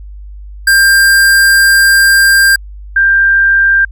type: tone pair in turn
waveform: square / sine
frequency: 1592 / 1586.5 Hz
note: G6 / G6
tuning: +26 / +20 cents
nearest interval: unison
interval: 6 cents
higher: first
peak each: -5 dBFS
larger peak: neither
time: 0.67-2.56 / 2.96-3.85 s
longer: first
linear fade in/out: 5 ms
effects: added 50 Hz sine -26 dBFS peak until 3.91 s